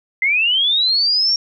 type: linear sweep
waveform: sine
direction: up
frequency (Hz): 2039 to 5588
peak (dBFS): -13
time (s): 0.22-1.36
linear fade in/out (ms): 2
effects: none